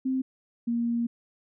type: tone pair in turn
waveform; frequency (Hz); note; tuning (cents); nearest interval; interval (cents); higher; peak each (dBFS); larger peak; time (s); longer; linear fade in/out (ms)
sine; 261.6 / 235; C4 / A#3; 0 / +14; major second; 186; first; -24; neither; 0.05-0.22 / 0.67-1.07; second; 10
effects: none